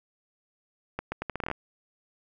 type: accelerating click train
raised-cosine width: 0.5 ms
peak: -16 dBFS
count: 11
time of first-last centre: 0.99-1.514 s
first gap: 130 ms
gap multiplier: 0.77
effects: none